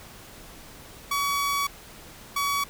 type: tone pair in turn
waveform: sawtooth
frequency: 1132 / 1132 Hz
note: C#6 / C#6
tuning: +36 / +36 cents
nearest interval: unison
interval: 0 cents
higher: neither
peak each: -20 dBFS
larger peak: neither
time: 1.11-1.67 / 2.36-2.64 s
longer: first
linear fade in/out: 5 ms
effects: pink hiss -46 dBFS RMS until 2.69 s